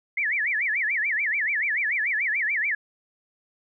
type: tone with vibrato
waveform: sine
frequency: 2000 Hz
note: B6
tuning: 21 cents sharp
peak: -22 dBFS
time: 0.17-2.75 s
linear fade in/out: 5 ms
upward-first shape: sine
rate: 6.9 Hz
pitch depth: 290 cents each way
effects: none

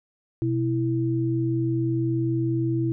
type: tone pair together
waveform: sine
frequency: 125.22 / 329.4 Hz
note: B2 / E4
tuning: +24 / -1 cents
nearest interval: octave + perfect fourth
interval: 1675 cents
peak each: -24 dBFS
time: 0.42-2.92 s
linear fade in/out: 0 ms
effects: none

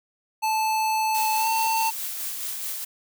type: tone with pitch glide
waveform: square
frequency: 874 to 896.5 Hz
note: A5 to A5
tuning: -12 to +32 cents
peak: -22 dBFS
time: 0.42-1.91 s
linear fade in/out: 20 ms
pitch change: +44 cents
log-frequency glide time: 1.37-1.48 s
type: noise with tremolo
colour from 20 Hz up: blue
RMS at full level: -30 dBFS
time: 1.14-2.85 s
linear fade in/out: 10 ms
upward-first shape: sine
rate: 4.7 Hz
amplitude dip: 30%
effects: none

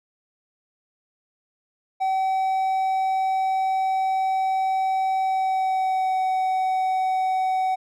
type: tone with pitch glide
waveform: triangle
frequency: 763 to 752.9 Hz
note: G5 to F#5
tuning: -47 to +30 cents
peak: -18 dBFS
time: 2-7.76 s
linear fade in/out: 20 ms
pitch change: -23 cents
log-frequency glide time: 5.22-6.21 s
effects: none

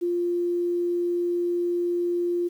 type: tone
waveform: sine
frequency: 349.2 Hz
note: F4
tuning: in tune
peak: -22 dBFS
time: 0.01-2.49 s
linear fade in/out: 20 ms
effects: 9-bit

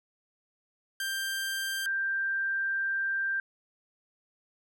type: tone pair in turn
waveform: sawtooth / sine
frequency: 1580 / 1580 Hz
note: G6 / G6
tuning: +13 / +13 cents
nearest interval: unison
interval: 0 cents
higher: neither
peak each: -27 dBFS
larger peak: neither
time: 1-1.86 / 1.86-3.4 s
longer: second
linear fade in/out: 2 ms
effects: none

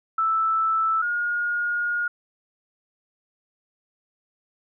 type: tone pair in turn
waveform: sine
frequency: 1318.5 / 1430.5 Hz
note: E6 / F6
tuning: 0 / +41 cents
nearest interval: minor second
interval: 141 cents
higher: second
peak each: -19 / -22 dBFS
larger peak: first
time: 0.18-1.02 / 1.02-2.08 s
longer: second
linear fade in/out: 5 ms
effects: none

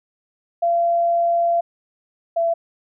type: tone pair in turn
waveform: sine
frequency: 684 / 671.5 Hz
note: F5 / E5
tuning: -36 / +32 cents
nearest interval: unison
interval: 32 cents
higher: first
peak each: -15 / -16 dBFS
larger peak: first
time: 0.62-1.61 / 2.36-2.54 s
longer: first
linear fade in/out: 10 ms
effects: none

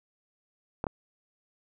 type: clicks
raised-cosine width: 1 ms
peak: -16 dBFS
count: 2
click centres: 0.841 / 0.868 s
effects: none

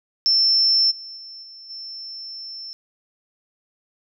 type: tone with level steps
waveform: sine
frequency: 5350 Hz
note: E8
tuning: 25 cents sharp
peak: -14 / -34 / -36 / -39 / -32 dBFS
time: 0.26-2.73 s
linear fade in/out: 0 ms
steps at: 0.9 / 1.16 / 1.42 / 1.69 s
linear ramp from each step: 20 ms
effects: none

